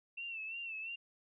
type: tone with vibrato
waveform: sine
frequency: 2685 Hz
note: E7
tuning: 31 cents sharp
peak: -40 dBFS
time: 0.17-0.96 s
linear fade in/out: 10 ms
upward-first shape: sine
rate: 2.9 Hz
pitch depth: 65 cents each way
effects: none